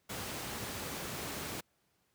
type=noise; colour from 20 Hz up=pink; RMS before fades=-40 dBFS; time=0.09-1.61 s; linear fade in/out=10 ms; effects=pink hiss -75 dBFS RMS until 2.14 s + high-pass 80 Hz 12 dB/octave